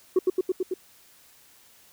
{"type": "tone with echo", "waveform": "sine", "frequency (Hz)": 370, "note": "F#4", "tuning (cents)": 0, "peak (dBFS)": -14, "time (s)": [0.16, 0.19], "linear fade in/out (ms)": 5, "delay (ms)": 110, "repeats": 5, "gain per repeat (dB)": -2, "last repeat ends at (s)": 0.74, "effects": ["tanh soft clip ceiling -15 dBFS", "white hiss -56 dBFS RMS until 1.92 s"]}